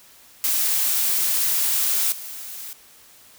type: noise with level steps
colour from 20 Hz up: blue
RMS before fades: -21 / -35 dBFS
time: 0.44-2.73 s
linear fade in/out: 0 ms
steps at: 2.12 s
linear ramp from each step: 2 ms
effects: white hiss -50 dBFS RMS until 3.38 s